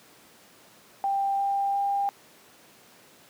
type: tone with pitch steps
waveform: sine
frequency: 790 / 794.6 / 799.2 Hz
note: G5 / G5 / G5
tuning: +13 / +23 / +33 cents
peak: -23 dBFS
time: 1.04-2.09 s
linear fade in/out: 0 ms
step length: 350 ms
effects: pink hiss -54 dBFS RMS until 3.29 s + high-pass 200 Hz 12 dB/octave